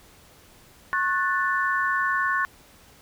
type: chord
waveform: sine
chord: F# minor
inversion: second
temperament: equal with one note detuned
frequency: 1090.3 / 1480 / 1760 Hz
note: C#6 / F#6 / A6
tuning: -29 / 0 / 0 cents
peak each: -25 / -26 / -26 dBFS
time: 0.93-2.45 s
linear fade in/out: 0 ms
effects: pink hiss -53 dBFS RMS until 3.01 s